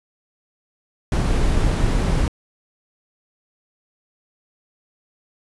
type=noise; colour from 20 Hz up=brown; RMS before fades=-18 dBFS; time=1.12-2.28 s; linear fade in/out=2 ms; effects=resampled to 24000 Hz